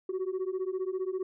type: beating tone pair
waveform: sine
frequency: 367.3 / 382.3 Hz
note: F#4 / G4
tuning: -13 / -43 cents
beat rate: 15 Hz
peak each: -31 dBFS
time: 0.09-1.23 s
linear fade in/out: 5 ms
effects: tanh soft clip ceiling -27 dBFS